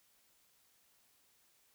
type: silence
effects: white hiss -71 dBFS RMS until 1.74 s